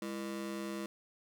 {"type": "ring-modulated tone", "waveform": "35% pulse", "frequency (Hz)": 270, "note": "C#4", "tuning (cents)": -45, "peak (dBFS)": -33, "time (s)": [0.02, 0.86], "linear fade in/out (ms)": 0, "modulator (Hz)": 64.9, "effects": []}